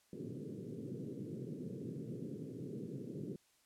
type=band-pass noise; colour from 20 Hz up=pink; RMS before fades=-45 dBFS; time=0.13-3.36 s; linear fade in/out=2 ms; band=120 to 450 Hz; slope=48 dB/octave; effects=white hiss -72 dBFS RMS until 3.65 s + low-pass 11000 Hz 12 dB/octave